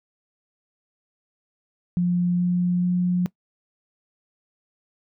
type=tone with pitch steps; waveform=sine; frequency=176.6 / 177.73 / 178.86 Hz; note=F3 / F3 / F3; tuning=+20 / +31 / +42 cents; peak=-18 dBFS; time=1.97-3.26 s; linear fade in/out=0 ms; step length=430 ms; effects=noise-tail reverb RT60 0.1 s tail -20 dB re dry